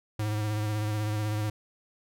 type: tone with vibrato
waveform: square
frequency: 106.3 Hz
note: G#2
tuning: 41 cents sharp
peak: -28 dBFS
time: 0.19-1.5 s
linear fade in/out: 5 ms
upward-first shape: sine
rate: 16 Hz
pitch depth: 29 cents each way
effects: none